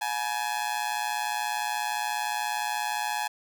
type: tone with amplitude modulation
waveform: sawtooth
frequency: 843 Hz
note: G#5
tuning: 26 cents sharp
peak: -20 dBFS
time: 0.01-3.28 s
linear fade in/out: 10 ms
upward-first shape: sine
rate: 120 Hz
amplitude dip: 85%
effects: none